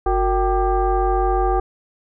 sine tone with frequency modulation, 364.9 Hz, F#4, 24 cents flat, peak -15 dBFS, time 0.06-1.6 s, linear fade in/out 5 ms, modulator 412 Hz, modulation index 1.5, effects none

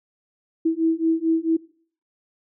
sine beating tone pair, 323.3 / 327.8 Hz, E4 / E4, -34 / -10 cents, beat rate 4.5 Hz, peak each -21 dBFS, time 0.65-1.57 s, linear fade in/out 10 ms, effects noise-tail reverb RT60 0.5 s tail -21 dB re dry

